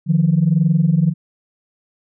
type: tone pair together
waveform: sine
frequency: 152.56 / 174.1 Hz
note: D#3 / F3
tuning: -34 / -5 cents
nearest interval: major second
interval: 229 cents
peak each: -14 dBFS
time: 0.06-1.14 s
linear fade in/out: 50 ms
effects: tanh soft clip ceiling -5 dBFS